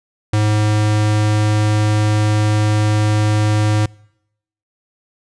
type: tone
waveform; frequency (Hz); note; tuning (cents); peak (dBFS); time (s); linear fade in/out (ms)
square; 106.2; G#2; +39; -13; 0.33-3.86; 5
effects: noise-tail reverb RT60 0.8 s tail -25 dB re dry + resampled to 22050 Hz